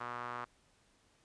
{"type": "tone with band-pass filter", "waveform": "sawtooth", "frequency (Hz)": 121.4, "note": "B2", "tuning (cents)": -29, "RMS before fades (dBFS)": -42, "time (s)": [0, 0.45], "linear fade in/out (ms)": 10, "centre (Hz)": 1200, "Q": 3.1, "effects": ["pink hiss -70 dBFS RMS until 1.24 s", "resampled to 22050 Hz"]}